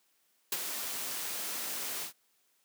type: noise with ADSR envelope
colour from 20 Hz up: white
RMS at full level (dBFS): -30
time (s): 0.52-2.13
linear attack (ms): 4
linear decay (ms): 38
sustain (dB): -7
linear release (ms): 110
effects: white hiss -72 dBFS RMS until 2.64 s + high-pass 200 Hz 12 dB/octave